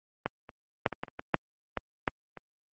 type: clicks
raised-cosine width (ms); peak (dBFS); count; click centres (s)
0.5; -12 / -29 / -7 / -19 / -17 / -29 / -20 / -6 / -14 / -9 / -26; 11; 0.26 / 0.492 / 0.862 / 0.927 / 1.035 / 1.082 / 1.194 / 1.343 / 1.773 / 2.078 / 2.373
effects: high-pass 100 Hz 12 dB/octave + Opus 24 kbps

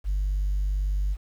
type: tone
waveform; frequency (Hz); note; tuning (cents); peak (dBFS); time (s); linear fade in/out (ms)
sine; 49; G1; 0; -21; 0.04-1.17; 50
effects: tanh soft clip ceiling -20 dBFS + 9-bit

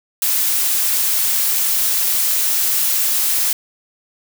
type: noise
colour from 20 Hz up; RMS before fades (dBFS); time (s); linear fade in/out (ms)
blue; -17; 0.22-3.53; 2
effects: none

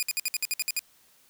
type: tone bursts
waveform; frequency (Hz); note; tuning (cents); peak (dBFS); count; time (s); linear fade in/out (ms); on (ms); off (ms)
10% pulse; 2453; D#7; -25; -16; 10; 0-0.792; 0; 27; 58
effects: white hiss -61 dBFS RMS until 1.29 s

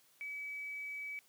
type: tone with quantisation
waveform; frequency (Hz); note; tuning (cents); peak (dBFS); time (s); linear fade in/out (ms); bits
sine; 2286; D7; -47; -40; 0.21-1.19; 0; 11
effects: white hiss -68 dBFS RMS until 1.28 s + high-pass 100 Hz 12 dB/octave

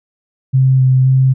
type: tone with vibrato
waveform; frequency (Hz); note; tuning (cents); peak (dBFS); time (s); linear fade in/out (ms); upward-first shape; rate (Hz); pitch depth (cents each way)
sine; 130.81; C3; 0; -7; 0.53-1.34; 20; square; 1.9; 12
effects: none

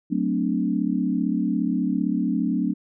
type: chord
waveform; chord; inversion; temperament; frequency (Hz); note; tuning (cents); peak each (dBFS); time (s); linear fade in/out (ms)
sine; D dominant seventh; first; equal with one note detuned; 185 / 220 / 256.1 / 293.7; F#3 / A3 / C4 / D4; 0 / 0 / -37 / 0; -26; 0.1-2.74; 20
effects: none

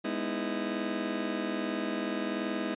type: chord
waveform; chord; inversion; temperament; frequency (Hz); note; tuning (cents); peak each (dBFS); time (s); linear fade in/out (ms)
30% pulse; E major seventh; first; just; 206 / 247.2 / 309 / 329.6; G#3 / B3 / D#4 / E4; -14 / +2 / -12 / 0; -34; 0.04-2.75; 10
effects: resampled to 8000 Hz

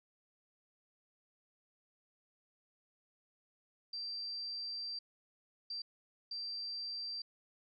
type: tone bursts at uneven times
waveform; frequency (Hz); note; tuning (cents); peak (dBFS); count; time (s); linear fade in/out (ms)
sine; 4699; D8; 0; -39; 3; 3.93-4.99 / 5.7-5.82 / 6.31-7.22; 5
effects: none

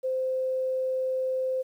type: tone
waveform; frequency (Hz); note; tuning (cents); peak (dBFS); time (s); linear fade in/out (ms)
sine; 519; C5; -14; -25; 0.03-1.63; 20
effects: 10-bit

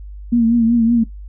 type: tone with vibrato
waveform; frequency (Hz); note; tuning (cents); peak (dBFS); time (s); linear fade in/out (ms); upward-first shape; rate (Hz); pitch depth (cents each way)
sine; 231.9; A#3; -9; -10; 0.32-1.04; 10; triangle; 5.3; 65
effects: noise-tail reverb RT60 0.1 s tail -17 dB re dry + added 50 Hz sine -30 dBFS peak until 1.28 s

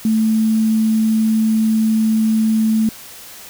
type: tone with quantisation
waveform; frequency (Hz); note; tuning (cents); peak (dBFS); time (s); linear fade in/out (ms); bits
sine; 220; A3; 0; -12; 0.05-2.89; 2; 6
effects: white hiss -37 dBFS RMS until 3.49 s

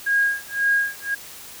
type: tone with tremolo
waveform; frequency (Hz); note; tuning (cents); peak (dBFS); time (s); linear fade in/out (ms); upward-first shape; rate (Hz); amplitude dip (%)
sine; 1633; G#6; -30; -15; 0.06-1.15; 10; sine; 1.9; 100
effects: white hiss -40 dBFS RMS until 1.6 s

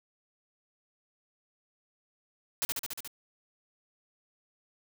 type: noise with echo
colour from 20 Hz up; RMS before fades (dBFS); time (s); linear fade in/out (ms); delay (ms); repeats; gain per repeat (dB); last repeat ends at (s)
white; -30; 2.62-2.65; 0; 71; 6; -2; 3.076
effects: none

